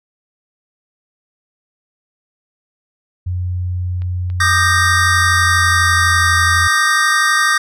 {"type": "tone with pitch glide", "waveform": "sine", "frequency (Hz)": [90, 86.53], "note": ["F#2", "F2"], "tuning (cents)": [-47, -15], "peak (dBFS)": -17, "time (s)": [3.26, 6.68], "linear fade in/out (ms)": 10, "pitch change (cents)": -68, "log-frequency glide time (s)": [4.94, 6.41]}
{"type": "click train", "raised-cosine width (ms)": 0.3, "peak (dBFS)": -25, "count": 10, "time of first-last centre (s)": [4.02, 6.548], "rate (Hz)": 3.56}
{"type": "chord", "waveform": "square", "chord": "Eb major seventh", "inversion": "third", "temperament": "equal with one note detuned", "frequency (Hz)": [1192.4, 1244.5, 1568, 1864.7], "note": ["D6", "Eb6", "G6", "Bb6"], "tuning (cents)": [26, 0, 0, 0], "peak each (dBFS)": [-19, -20, -17, -16], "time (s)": [4.4, 7.58], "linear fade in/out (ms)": 5}
{"effects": ["low-pass 10000 Hz 12 dB/octave"]}